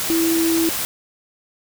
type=tone in noise; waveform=sine; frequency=329.6 Hz; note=E4; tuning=in tune; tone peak=-16 dBFS; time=0.1-0.69 s; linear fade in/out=0 ms; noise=white; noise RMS=-24 dBFS; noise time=0-0.85 s; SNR=+5 dB; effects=none